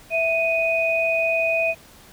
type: tone pair together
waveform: sine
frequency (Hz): 659.3 / 2489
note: E5 / D#7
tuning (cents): 0 / 0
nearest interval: octave + major seventh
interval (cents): 2300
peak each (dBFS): -21 / -21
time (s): 0.1-1.75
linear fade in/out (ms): 50
effects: pink hiss -48 dBFS RMS until 2.12 s